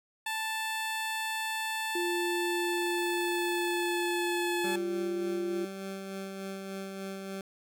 15% pulse tone with pitch glide, 880 to 858.9 Hz, A5 to A5, 0 to -42 cents, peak -25 dBFS, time 0.26-4.76 s, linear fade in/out 5 ms, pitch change -42 cents, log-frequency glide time 2.47-4.52 s
sine tone, 349.2 Hz, F4, in tune, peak -30 dBFS, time 1.95-5.65 s, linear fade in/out 5 ms
20% pulse tone with tremolo, 193.7 Hz, G3, 20 cents flat, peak -31 dBFS, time 4.64-7.41 s, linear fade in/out 2 ms, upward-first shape sine, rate 3.4 Hz, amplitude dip 30%
effects none

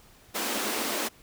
pink high-pass noise, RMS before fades -30 dBFS, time 0.34-1.09 s, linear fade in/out 20 ms, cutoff 210 Hz, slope 96 dB/octave, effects pink hiss -56 dBFS RMS until 1.22 s

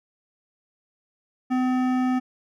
sine tone with hard clipping, 254.6 Hz, C4, 47 cents flat, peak -22 dBFS, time 1.5-2.2 s, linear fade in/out 20 ms, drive 14 dB, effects none

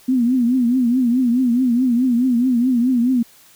sine tone with vibrato, 246.9 Hz, B3, in tune, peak -13 dBFS, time 0.08-3.23 s, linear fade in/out 10 ms, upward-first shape triangle, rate 4.7 Hz, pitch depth 130 cents each way, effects white hiss -49 dBFS RMS until 3.55 s

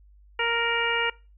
harmonic tone with a mistuned harmonic, 466.2 Hz, A#4, in tune, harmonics 1 / 2 / 3 / 4 / 5 / 6, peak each -30 / -30 / -30 / -30 / -30 / -30 dBFS, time 0.39-1.1 s, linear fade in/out 5 ms, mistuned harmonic 6, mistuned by +22 cents, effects noise-tail reverb RT60 0.3 s tail -22 dB re dry + added 50 Hz sine -51 dBFS peak until 1.37 s

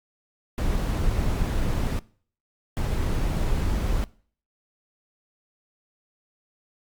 brown noise bursts at uneven times, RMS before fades -24 dBFS, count 2, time 0.58-1.99 / 2.77-4.04 s, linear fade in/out 0 ms, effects noise-tail reverb RT60 0.5 s tail -22 dB re dry + Opus 48 kbps

